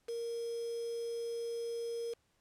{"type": "tone with quantisation", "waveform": "sine", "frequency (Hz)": 466.2, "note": "A#4", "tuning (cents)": 0, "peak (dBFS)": -36, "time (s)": [0.08, 2.14], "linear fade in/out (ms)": 10, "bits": 8, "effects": ["pink hiss -75 dBFS RMS until 2.4 s", "low-pass 11000 Hz 12 dB/octave"]}